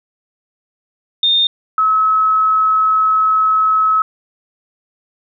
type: tone pair in turn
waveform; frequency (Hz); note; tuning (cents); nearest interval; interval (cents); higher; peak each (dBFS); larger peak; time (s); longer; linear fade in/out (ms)
sine; 3645 / 1288.7; A#7 / E6; -40 / -40; octave + tritone; 1800; first; -10; neither; 1.23-1.47 / 1.78-4.02; second; 2
effects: none